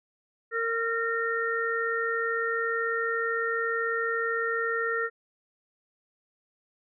harmonic tone, 459 Hz, A#4, 27 cents flat, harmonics 1 / 3 / 4, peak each -30 / -30 / -30 dBFS, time 0.51-5.1 s, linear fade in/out 50 ms, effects none

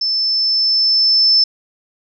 sine tone with level ramp, 5280 Hz, E8, 2 cents sharp, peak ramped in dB -15 to -8 dBFS, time 0.01-1.44 s, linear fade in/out 5 ms, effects none

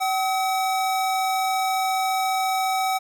square tone pair together, 760.5 / 1279 Hz, F#5 / D#6, +47 / +47 cents, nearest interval major sixth, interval 900 cents, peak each -22 / -31 dBFS, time 0-2.99 s, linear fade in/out 20 ms, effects none

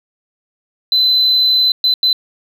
sine tone bursts at uneven times, 4032 Hz, B7, 35 cents sharp, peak -8 dBFS, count 3, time 0.92-1.72 / 1.84-1.94 / 2.03-2.13 s, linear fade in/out 2 ms, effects tanh soft clip ceiling -6 dBFS

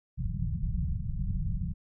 pink low-pass noise, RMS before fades -31 dBFS, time 0.17-1.74 s, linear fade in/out 20 ms, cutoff 190 Hz, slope 96 dB/octave, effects none

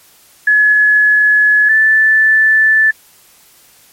sine tone pair in turn, 1700 / 1754.9 Hz, G#6 / A6, +40 / -5 cents, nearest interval minor second, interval 55 cents, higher second, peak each -6 dBFS, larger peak neither, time 0.47-1.69 / 1.69-2.91 s, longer neither, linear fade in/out 5 ms, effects white hiss -46 dBFS RMS until 3.92 s + MP3 64 kbps

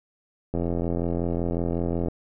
click train, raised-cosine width 2 ms, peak -14 dBFS, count 133, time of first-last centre 0.54-2.084 s, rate 85.5 Hz, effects none

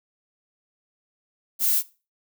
violet noise, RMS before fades -21 dBFS, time 1.59-1.83 s, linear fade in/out 50 ms, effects noise-tail reverb RT60 0.3 s tail -18 dB re dry

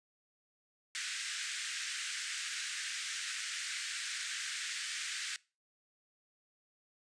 pink band-pass noise, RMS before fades -40 dBFS, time 0.95-5.36 s, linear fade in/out 0 ms, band 1500 to 9100 Hz, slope 48 dB/octave, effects noise-tail reverb RT60 0.3 s tail -22 dB re dry + resampled to 22050 Hz

